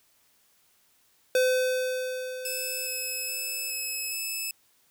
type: tone with exponential decay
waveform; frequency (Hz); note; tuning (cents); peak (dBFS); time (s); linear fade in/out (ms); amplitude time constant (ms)
square; 510; C5; -44; -20; 1.35-4.16; 2; 610
type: tone with vibrato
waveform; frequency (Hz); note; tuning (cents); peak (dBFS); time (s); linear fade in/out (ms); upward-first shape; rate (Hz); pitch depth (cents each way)
10% pulse; 2593; E7; -29; -22; 2.45-4.51; 2; square; 1.2; 8
effects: white hiss -65 dBFS RMS until 4.9 s